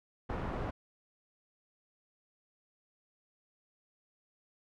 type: low-pass noise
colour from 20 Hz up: pink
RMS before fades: -37 dBFS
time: 0.29-0.71 s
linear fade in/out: 10 ms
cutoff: 1200 Hz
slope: 12 dB/octave
effects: none